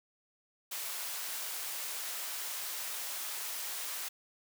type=high-pass noise; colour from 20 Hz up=white; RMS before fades=-39 dBFS; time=0.71-4.09 s; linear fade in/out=10 ms; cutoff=610 Hz; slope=12 dB/octave; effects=none